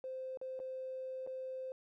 triangle tone with dropouts, 520 Hz, C5, 11 cents flat, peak -36 dBFS, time 0.04-1.72 s, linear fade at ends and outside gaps 1 ms, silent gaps 0.373-0.414 / 0.592-0.6 / 1.265-1.273 s, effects tanh soft clip ceiling -38 dBFS

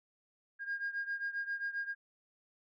sine beating tone pair, 1618 / 1625.5 Hz, G#6 / G#6, -46 / -38 cents, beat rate 7.5 Hz, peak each -36 / -39 dBFS, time 0.59-1.95 s, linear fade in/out 50 ms, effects tanh soft clip ceiling -30 dBFS

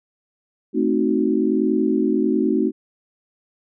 sine chord, A diminished seventh, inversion none, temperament equal with one note detuned, 220 / 261.6 / 311.1 / 371.9 Hz, A3 / C4 / Eb4 / Gb4, 0 / 0 / 0 / +9 cents, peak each -22 / -22 / -21 / -22 dBFS, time 0.73-2.72 s, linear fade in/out 50 ms, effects none

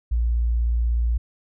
sine tone, 58.27 Hz, A#1, in tune, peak -18 dBFS, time 0.11-1.18 s, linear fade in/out 10 ms, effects none

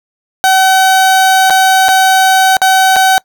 30% pulse tone with dropouts, 760 Hz, F#5, 46 cents sharp, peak -3 dBFS, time 0.44-3.18 s, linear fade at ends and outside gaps 0 ms, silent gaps 1.499-1.505 / 1.884-1.889 / 2.568-2.617 / 2.96-2.965 s, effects noise-tail reverb RT60 0.1 s tail -23 dB re dry

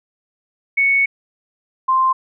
sine tone pair in turn, 2217 / 1046.3 Hz, C#7 / C6, 0 / 0 cents, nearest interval octave + minor second, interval 1300 cents, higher first, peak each -12 / -12 dBFS, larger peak neither, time 0.77-1.06 / 1.88-2.13 s, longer first, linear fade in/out 10 ms, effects none

